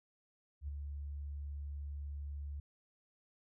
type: tone with ADSR envelope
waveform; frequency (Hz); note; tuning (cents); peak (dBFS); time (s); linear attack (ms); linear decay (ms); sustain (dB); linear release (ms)
sine; 71.8; D2; -39; -36; 0.61-2.6; 73; 8; -4; 4
effects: none